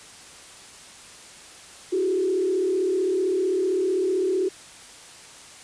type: tone with frequency modulation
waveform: sine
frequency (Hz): 374.6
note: F#4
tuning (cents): +21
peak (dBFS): -20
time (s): 1.92-4.49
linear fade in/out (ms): 10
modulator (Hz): 35.6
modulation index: 0.83
effects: white hiss -45 dBFS RMS until 5.63 s + resampled to 22050 Hz